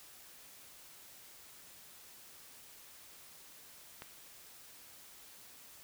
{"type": "click", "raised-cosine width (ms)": 0.3, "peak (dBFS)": -29, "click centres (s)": 4.021, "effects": ["white hiss -56 dBFS RMS until 5.83 s"]}